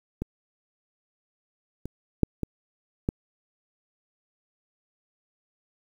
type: clicks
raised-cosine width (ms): 3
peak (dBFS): -16 / -21 / -6 / -15 / -11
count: 5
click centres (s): 0.22 / 1.856 / 2.233 / 2.433 / 3.089
effects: 8-bit